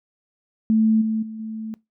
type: tone with level steps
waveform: sine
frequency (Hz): 220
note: A3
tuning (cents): 0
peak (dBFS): -14 / -20 / -31 / -28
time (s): 0.7-1.74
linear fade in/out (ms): 0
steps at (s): 1.01 / 1.22 / 1.39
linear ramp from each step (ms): 10
effects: noise-tail reverb RT60 0.2 s tail -22 dB re dry